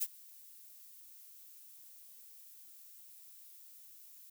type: noise with ADSR envelope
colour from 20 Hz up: violet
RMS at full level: -32 dBFS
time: 0-4.3 s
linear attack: 21 ms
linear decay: 46 ms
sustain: -24 dB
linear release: 6 ms
effects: none